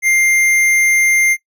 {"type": "tone", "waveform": "square", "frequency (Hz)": 2100, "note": "C7", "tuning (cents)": 6, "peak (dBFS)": -11, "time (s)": [0.02, 1.37], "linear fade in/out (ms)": 50, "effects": ["noise-tail reverb RT60 0.1 s tail -19 dB re dry", "resampled to 32000 Hz"]}